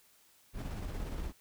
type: noise with tremolo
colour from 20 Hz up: brown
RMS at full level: -37 dBFS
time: 0.53-1.33 s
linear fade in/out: 50 ms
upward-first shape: square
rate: 17 Hz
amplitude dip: 30%
effects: white hiss -65 dBFS RMS until 1.4 s